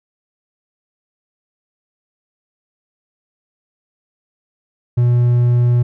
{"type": "tone", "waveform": "triangle", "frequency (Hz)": 121.3, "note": "B2", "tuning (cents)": -31, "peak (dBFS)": -8, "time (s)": [4.97, 5.83], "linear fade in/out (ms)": 10, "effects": []}